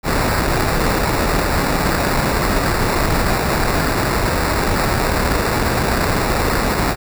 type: noise with sample-and-hold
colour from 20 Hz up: pink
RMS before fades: -17 dBFS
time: 0.03-6.96 s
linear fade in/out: 50 ms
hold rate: 3150 Hz
effects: none